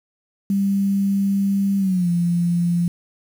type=tone with pitch glide; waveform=sine; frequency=197.5 to 172.93 Hz; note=G3 to F3; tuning=+13 to -17 cents; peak=-16 dBFS; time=0.5-2.88 s; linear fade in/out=2 ms; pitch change=-230 cents; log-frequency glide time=1.78-2.09 s; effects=7-bit